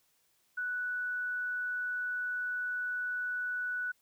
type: tone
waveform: sine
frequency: 1480 Hz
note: F#6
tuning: in tune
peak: -32 dBFS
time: 0.57-3.92 s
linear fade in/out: 10 ms
effects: white hiss -72 dBFS RMS until 4.01 s